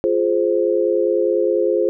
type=chord; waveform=sine; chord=F minor; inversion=none; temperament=just; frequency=349.2 / 419.1 / 523.8 Hz; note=F4 / Ab4 / C5; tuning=0 / +16 / +2 cents; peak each=-19 dBFS; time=0.04-1.89 s; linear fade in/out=0 ms; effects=none